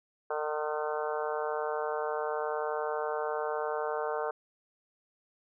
harmonic tone with a mistuned harmonic, 151.7 Hz, D#3, 44 cents flat, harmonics 3 / 4 / 5 / 6 / 7 / 8 / 9 / 10, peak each -34 / -36 / -38 / -40 / -41 / -42 / -43 / -44 dBFS, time 0.3-4.31 s, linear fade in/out 5 ms, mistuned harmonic 8, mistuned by +27 cents, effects none

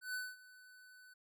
square tone with ADSR envelope, 1502 Hz, F#6, 26 cents sharp, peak -38 dBFS, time 0.01-1.14 s, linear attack 130 ms, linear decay 220 ms, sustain -20 dB, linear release 10 ms, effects none

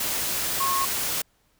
sine tone in noise, 1086 Hz, C#6, 36 cents flat, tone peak -23 dBFS, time 0.6-0.85 s, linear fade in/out 5 ms, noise white, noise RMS -27 dBFS, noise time 0-1.22 s, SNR +1 dB, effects pink hiss -66 dBFS RMS until 1.59 s

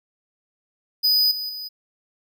square tone with level steps, 4978 Hz, D#8, in tune, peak -16 / -27 / -31 dBFS, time 1.03-1.69 s, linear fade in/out 20 ms, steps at 1.31 / 1.49 s, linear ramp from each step 5 ms, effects none

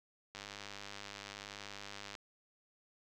click train, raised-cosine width 0.2 ms, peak -28 dBFS, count 183, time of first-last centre 0.35-2.152 s, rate 101 Hz, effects none

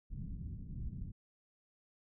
pink low-pass noise, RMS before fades -43 dBFS, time 0.1-1.12 s, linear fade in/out 10 ms, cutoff 190 Hz, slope 24 dB/octave, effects none

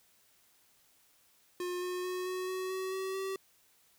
square tone with pitch steps, 357.7 / 361.4 / 365.2 / 369 / 372.9 / 376.8 / 380.7 / 384.7 Hz, F4 / F#4 / F#4 / F#4 / F#4 / F#4 / F#4 / G4, +41 / -41 / -23 / -5 / +14 / +32 / +49 / -33 cents, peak -35 dBFS, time 1.6-3.36 s, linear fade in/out 2 ms, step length 220 ms, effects white hiss -67 dBFS RMS until 3.98 s

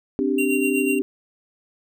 sine chord, C suspended second, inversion none, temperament equal, 261.6 / 293.7 / 392 Hz, C4 / D4 / G4, 0 / 0 / 0 cents, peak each -23 dBFS, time 0.19-1.02 s, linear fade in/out 0 ms
square tone with tremolo, 2761 Hz, F7, 20 cents flat, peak -23 dBFS, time 0.38-0.99 s, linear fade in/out 5 ms, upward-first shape sine, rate 8.1 Hz, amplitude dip 60%
effects none

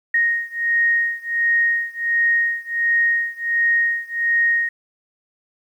sine beating tone pair, 1864.7 / 1866.1 Hz, A#6 / A#6, 0 / +1 cents, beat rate 1.4 Hz, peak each -19 / -20 dBFS, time 0.14-4.69 s, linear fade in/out 5 ms, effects 9-bit

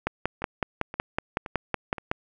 two click trains, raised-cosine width 0.5 ms, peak -9 / -20 dBFS, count 12 / 4, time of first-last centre 0.07-2.115 / 0.42-1.982 s, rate 5.38 / 1.92 Hz, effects none

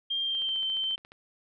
sine tone with pitch glide, 3194 to 3105 Hz, G7 to G7, +32 to -17 cents, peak -27 dBFS, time 0.1-0.96 s, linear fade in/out 10 ms, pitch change -49 cents, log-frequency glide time 0.21-0.6 s
click train, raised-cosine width 0.3 ms, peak -33 dBFS, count 12, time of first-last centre 0.35-1.119 s, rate 14.3 Hz
effects none

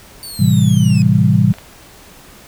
20% pulse linear sweep, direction down, 4578 to 2489 Hz, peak -22 dBFS, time 0.23-1.02 s, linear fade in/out 0 ms
sine chord, A minor seventh, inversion none, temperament equal, 110 / 130.81 / 164.81 / 196 Hz, A2 / C3 / E3 / G3, 0 / 0 / 0 / 0 cents, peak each -14 dBFS, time 0.39-1.53 s, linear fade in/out 10 ms
clicks, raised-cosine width 0.3 ms, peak -18 dBFS, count 2, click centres 1.539 / 1.585 s
effects pink hiss -41 dBFS RMS until 2.47 s

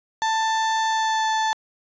35% pulse tone with pitch glide, 886 to 877.8 Hz, A5 to A5, +12 to -4 cents, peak -18 dBFS, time 0.22-1.53 s, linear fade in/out 0 ms, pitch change -16 cents, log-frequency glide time 0.86-1.27 s, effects resampled to 16000 Hz

